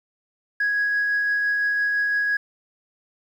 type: tone with tremolo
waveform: sine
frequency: 1661.2 Hz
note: G#6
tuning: in tune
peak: -17 dBFS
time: 0.6-2.37 s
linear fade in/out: 5 ms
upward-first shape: triangle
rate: 5.9 Hz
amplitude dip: 25%
effects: tanh soft clip ceiling -16 dBFS + 9-bit